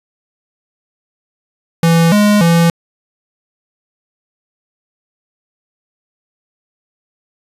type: tone with pitch steps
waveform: square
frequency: 166.5 / 207.7 / 168.4 Hz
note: E3 / G#3 / E3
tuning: +18 / 0 / +37 cents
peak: -8 dBFS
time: 1.83-2.7 s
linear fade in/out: 2 ms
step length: 290 ms
effects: resampled to 32000 Hz